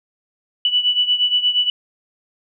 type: beating tone pair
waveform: sine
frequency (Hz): 2960 / 2968.5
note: F#7 / F#7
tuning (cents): 0 / +5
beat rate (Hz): 8.5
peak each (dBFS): -16 / -20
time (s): 0.65-1.7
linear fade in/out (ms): 2
effects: none